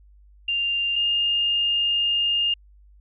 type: tone pair in turn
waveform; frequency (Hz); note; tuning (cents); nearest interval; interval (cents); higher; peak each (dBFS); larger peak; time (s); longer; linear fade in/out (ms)
sine; 2794 / 2823; F7 / F7; 0 / +18; unison; 18; second; -21 / -19; second; 0.48-0.96 / 0.96-2.54; second; 5
effects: added 50 Hz sine -49 dBFS peak until 3 s